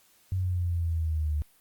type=exponential sweep; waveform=sine; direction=down; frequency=94.3 to 73.9 Hz; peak=-25 dBFS; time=0.32-1.42 s; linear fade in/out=0 ms; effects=white hiss -62 dBFS RMS until 1.6 s + Opus 48 kbps